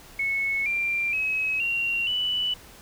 sine tone with pitch steps, 2200 / 2372 / 2557 / 2756 / 2971 Hz, C#7 / D7 / D#7 / F7 / F#7, -14 / +17 / +47 / -24 / +6 cents, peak -23 dBFS, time 0.19-2.54 s, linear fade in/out 5 ms, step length 470 ms, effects pink hiss -48 dBFS RMS until 2.81 s

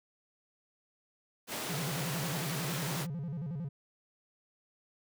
pink high-pass noise, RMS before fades -38 dBFS, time 1.47-3.07 s, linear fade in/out 50 ms, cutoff 240 Hz, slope 12 dB/octave
triangle tone with vibrato, 154.8 Hz, D#3, 9 cents flat, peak -33 dBFS, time 1.69-3.69 s, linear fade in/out 10 ms, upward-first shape square, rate 11 Hz, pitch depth 190 cents each way
effects none

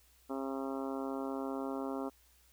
harmonic tone, 135.1 Hz, C#3, 44 cents flat, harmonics 2 / 3 / 4 / 5 / 6 / 7 / 8 / 9 / 10, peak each -38 / -42 / -44 / -46 / -48 / -49 / -50 / -51 / -52 dBFS, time 0.29-2.1 s, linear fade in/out 20 ms, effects added 60 Hz sine -67 dBFS peak until 2.52 s + white hiss -67 dBFS RMS until 2.52 s

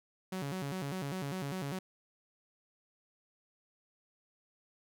sawtooth tone with vibrato, 162 Hz, E3, 30 cents flat, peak -32 dBFS, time 0.32-1.79 s, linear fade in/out 5 ms, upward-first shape square, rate 5 Hz, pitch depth 250 cents each way, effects none

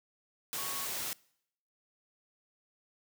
sine tone in noise, 1108.7 Hz, C#6, in tune, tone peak -43 dBFS, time 0.58-0.85 s, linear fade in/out 0 ms, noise white, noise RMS -37 dBFS, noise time 0.53-1.13 s, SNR -9 dB, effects noise-tail reverb RT60 0.7 s tail -24 dB re dry + high-pass 100 Hz 12 dB/octave

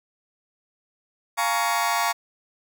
sawtooth chord, Bb minor seventh, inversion second, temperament just, 699.2 / 839.1 / 932.3 / 1118.8 Hz, F5 / Ab5 / Bb5 / Db6, +2 / +18 / 0 / +16 cents, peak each -23 / -25 / -22 / -22 dBFS, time 1.37-2.13 s, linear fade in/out 20 ms, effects none

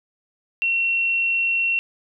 sine tone, 2724 Hz, F7, 44 cents flat, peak -18 dBFS, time 0.62-1.79 s, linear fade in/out 0 ms, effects none

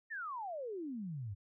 sine exponential sweep, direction down, 1864.7 to 92.5 Hz, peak -39 dBFS, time 0.1-1.35 s, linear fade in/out 20 ms, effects none

